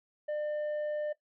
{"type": "tone with tanh clipping", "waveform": "sine", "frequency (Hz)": 600, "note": "D5", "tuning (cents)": 37, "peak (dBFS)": -32, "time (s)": [0.28, 1.13], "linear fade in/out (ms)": 10, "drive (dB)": 4, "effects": ["noise-tail reverb RT60 0.1 s tail -17 dB re dry"]}